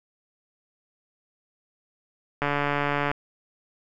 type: click train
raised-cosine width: 0.5 ms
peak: -10 dBFS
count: 101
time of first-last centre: 2.42-3.114 s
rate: 144 Hz
effects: none